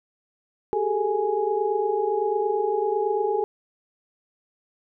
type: tone cluster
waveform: sine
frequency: 389.3 / 410.7 / 438.9 / 832 Hz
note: G4 / G#4 / A4 / G#5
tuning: -12 / -19 / -4 / +3 cents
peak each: -27 / -28 / -25 / -27 dBFS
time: 0.73-3.44 s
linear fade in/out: 0 ms
effects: none